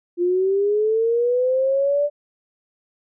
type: linear sweep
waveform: sine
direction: up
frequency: 345.5 to 589 Hz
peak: -16 dBFS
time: 0.17-2.1 s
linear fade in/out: 50 ms
effects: none